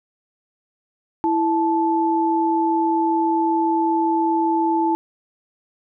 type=tone pair together; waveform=sine; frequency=330 / 872.6 Hz; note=E4 / A5; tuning=+2 / -15 cents; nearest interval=octave + perfect fourth; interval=1683 cents; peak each=-19 dBFS; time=1.24-4.95 s; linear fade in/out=0 ms; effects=none